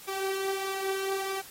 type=tone with flanger; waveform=sawtooth; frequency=387.2 Hz; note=G4; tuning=21 cents flat; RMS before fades=-32 dBFS; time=0.07-1.42 s; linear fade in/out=20 ms; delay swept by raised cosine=0.82 to 3.32 ms; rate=1.6 Hz; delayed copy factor=+0.5; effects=white hiss -48 dBFS RMS until 1.5 s + AAC 48 kbps